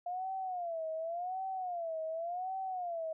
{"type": "tone with vibrato", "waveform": "sine", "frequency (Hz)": 698.5, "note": "F5", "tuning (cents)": 0, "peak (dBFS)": -35, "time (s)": [0.06, 3.13], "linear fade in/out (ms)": 5, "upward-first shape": "sine", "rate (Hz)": 0.89, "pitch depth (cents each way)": 160, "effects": []}